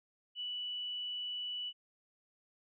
sine tone, 2960 Hz, F#7, in tune, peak -37 dBFS, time 0.35-1.73 s, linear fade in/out 50 ms, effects none

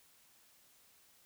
silence, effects white hiss -66 dBFS RMS until 1.25 s

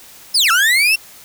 35% pulse linear two-way sweep, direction down then up, 5320 to 1288 to 2748 Hz, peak -9 dBFS, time 0.34-0.96 s, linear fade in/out 10 ms, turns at 0.51 s, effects white hiss -41 dBFS RMS until 1.24 s

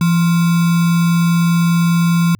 sine tone with sample-and-hold, 170 Hz, F3, 46 cents flat, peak -10 dBFS, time 0.01-2.35 s, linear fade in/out 2 ms, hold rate 1225 Hz, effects added 106 Hz sine -44 dBFS peak until 2.39 s

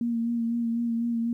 sine tone with vibrato, 233.1 Hz, A#3, in tune, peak -24 dBFS, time 0.01-1.33 s, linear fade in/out 2 ms, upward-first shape sine, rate 4 Hz, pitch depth 26 cents each way, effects 11-bit

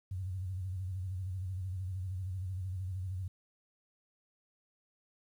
sine tone with vibrato, 93.1 Hz, F#2, 11 cents sharp, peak -35 dBFS, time 0.11-3.28 s, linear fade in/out 5 ms, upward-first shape square, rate 13 Hz, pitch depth 65 cents each way, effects 11-bit

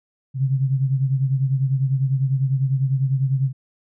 sine beating tone pair, 132.8 / 142.8 Hz, C3 / D3, +26 / -48 cents, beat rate 10 Hz, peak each -18 / -24 dBFS, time 0.34-3.53 s, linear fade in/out 50 ms, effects none

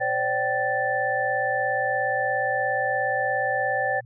sine tone cluster, 522 / 579 / 772 / 1760 Hz, C5 / D5 / G5 / A6, -4 / -25 / -27 / 0 cents, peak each -29 / -29 / -26 / -26 dBFS, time 0-4.01 s, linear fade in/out 20 ms, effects added 120 Hz sine -44 dBFS peak until 4.05 s

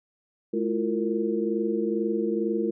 sine tone cluster, 213.3 / 332.3 / 354.5 / 461.1 Hz, G#3 / E4 / F4 / A#4, +46 / +14 / +26 / -19 cents, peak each -29 dBFS, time 0.53-2.71 s, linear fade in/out 10 ms, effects none

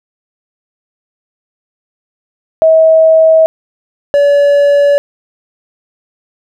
sine / triangle tone pair in turn, 642 / 571.7 Hz, E5 / D5, -46 / -47 cents, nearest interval major second, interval 201 cents, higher first, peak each -3 dBFS, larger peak neither, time 2.62-3.46 / 4.14-4.98 s, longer neither, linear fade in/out 0 ms, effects none

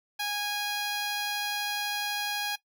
10% pulse tone, 824 Hz, G#5, 14 cents flat, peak -21 dBFS, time 0.19-2.56 s, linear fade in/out 10 ms, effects noise-tail reverb RT60 0.1 s tail -18 dB re dry

